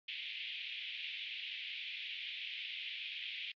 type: band-pass noise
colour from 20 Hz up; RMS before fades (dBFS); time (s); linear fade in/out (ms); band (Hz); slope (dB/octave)
white; -44; 0.08-3.52; 5; 2200 to 3500; 48
effects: AAC 64 kbps